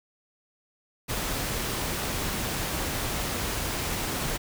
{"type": "noise", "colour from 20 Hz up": "pink", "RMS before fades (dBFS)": -30, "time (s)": [1.08, 4.38], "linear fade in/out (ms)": 20, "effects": []}